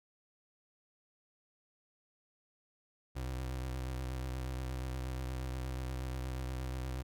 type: tone with vibrato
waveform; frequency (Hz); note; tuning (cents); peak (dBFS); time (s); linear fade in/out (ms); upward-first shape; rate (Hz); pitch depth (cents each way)
30% pulse; 64.1; C2; -35; -34; 3.15-7.03; 20; sine; 8.4; 41
effects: none